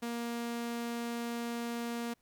sawtooth tone, 235.4 Hz, A#3, 17 cents sharp, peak -31 dBFS, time 0.02-2.14 s, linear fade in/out 10 ms, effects pink hiss -74 dBFS RMS until 2.21 s

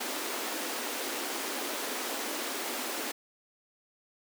pink high-pass noise, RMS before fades -35 dBFS, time 0-3.12 s, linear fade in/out 10 ms, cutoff 250 Hz, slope 48 dB/octave, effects none

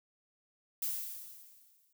violet noise with exponential decay, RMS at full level -33 dBFS, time 0.82-1.93 s, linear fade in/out 5 ms, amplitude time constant 240 ms, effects none

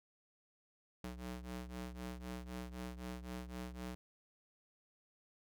sawtooth ring-modulated tone, 123.5 Hz, B2, in tune, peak -37 dBFS, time 1.04-3.95 s, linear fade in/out 0 ms, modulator 59.8 Hz, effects none

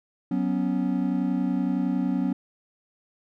triangle chord, F# suspended fourth, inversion none, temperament just, 185 / 246.7 / 277.5 Hz, F#3 / B3 / C#4, 0 / -2 / +2 cents, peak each -25 dBFS, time 0.31-2.33 s, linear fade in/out 5 ms, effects none

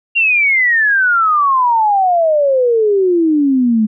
sine exponential sweep, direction down, 2794 to 210.7 Hz, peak -9 dBFS, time 0.15-3.87 s, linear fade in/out 20 ms, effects none

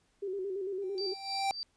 sine tone with vibrato, 386 Hz, G4, 27 cents flat, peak -33 dBFS, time 0.22-1.14 s, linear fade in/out 10 ms, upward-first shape square, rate 8.9 Hz, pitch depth 64 cents each way
square tone with exponential growth, 784 Hz, G5, in tune, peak -27 dBFS, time 0.82-1.51 s, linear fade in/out 0 ms, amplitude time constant 150 ms
sine tone with tremolo, 4660 Hz, D8, 14 cents flat, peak -34 dBFS, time 0.98-1.63 s, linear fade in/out 0 ms, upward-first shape sine, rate 3.4 Hz, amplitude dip 80%
effects pink hiss -72 dBFS RMS until 1.76 s + resampled to 22050 Hz

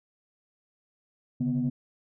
sine tone cluster, 134.2 / 145.5 / 246.2 Hz, C3 / D3 / B3, +44 / -16 / -5 cents, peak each -31 / -31 / -25 dBFS, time 1.4-1.7 s, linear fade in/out 10 ms, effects tanh soft clip ceiling -19 dBFS

